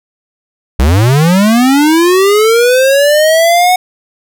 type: linear sweep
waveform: square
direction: up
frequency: 58.27 to 740 Hz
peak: -6 dBFS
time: 0.79-3.76 s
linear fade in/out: 5 ms
effects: none